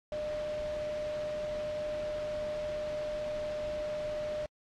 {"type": "tone in noise", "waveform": "sine", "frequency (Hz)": 604, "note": "D5", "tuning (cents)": 48, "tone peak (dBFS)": -33, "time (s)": [0.12, 4.46], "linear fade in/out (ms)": 2, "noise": "pink", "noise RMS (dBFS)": -45, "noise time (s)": [0.12, 4.46], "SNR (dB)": 9, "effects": ["low-pass 4000 Hz 12 dB/octave", "AAC 64 kbps"]}